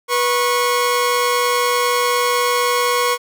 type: tone pair together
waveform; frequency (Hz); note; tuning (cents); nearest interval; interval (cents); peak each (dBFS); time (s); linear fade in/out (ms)
sawtooth; 488.2 / 1096; B4 / C#6; -20 / -20; octave + major second; 1400; -14; 0.08-3.18; 50
effects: none